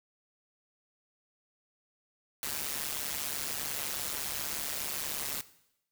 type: noise with amplitude modulation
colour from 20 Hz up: white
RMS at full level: -32 dBFS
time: 2.43-5.41 s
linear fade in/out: 0 ms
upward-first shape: sine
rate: 145 Hz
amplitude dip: 85%
effects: noise-tail reverb RT60 0.8 s tail -17 dB re dry